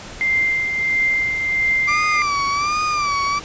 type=tone with tremolo; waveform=sine; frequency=2093 Hz; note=C7; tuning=in tune; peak=-14 dBFS; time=0.21-2.22 s; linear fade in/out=0 ms; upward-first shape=triangle; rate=1.5 Hz; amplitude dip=50%
type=tone with vibrato; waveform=35% pulse; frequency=1174.7 Hz; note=D6; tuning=in tune; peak=-16 dBFS; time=1.87-3.4 s; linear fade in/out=20 ms; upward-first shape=sine; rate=1.3 Hz; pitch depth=81 cents each way
effects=pink hiss -35 dBFS RMS until 3.44 s + resampled to 16000 Hz

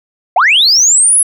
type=linear sweep; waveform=sine; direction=up; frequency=625 to 10970 Hz; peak=-4 dBFS; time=0.36-1.23 s; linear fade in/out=5 ms; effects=tanh soft clip ceiling -2 dBFS

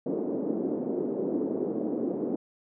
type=band-pass noise; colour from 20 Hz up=white; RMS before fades=-30 dBFS; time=0.06-2.36 s; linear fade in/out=5 ms; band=230 to 410 Hz; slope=24 dB/octave; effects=none

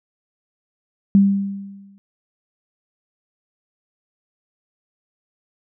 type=tone with exponential decay; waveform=sine; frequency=197.8 Hz; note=G3; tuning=16 cents sharp; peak=-7 dBFS; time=1.15-1.98 s; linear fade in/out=0 ms; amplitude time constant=180 ms; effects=none

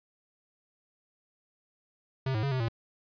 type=tone with pitch steps; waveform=square; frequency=132.6 / 108.3 / 139 / 129.8 / 114.7 Hz; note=C3 / A2 / C#3 / C3 / A#2; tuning=+23 / -27 / +5 / -13 / -28 cents; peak=-28 dBFS; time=2.26-2.685 s; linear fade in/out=5 ms; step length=85 ms; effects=resampled to 11025 Hz

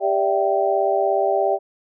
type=tone cluster; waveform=sine; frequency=396.1 / 584 / 661 / 778 Hz; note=G4 / D5 / E5 / G5; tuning=+18 / -10 / +5 / -13 cents; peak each=-22 dBFS; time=0-1.59 s; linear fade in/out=50 ms; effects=none

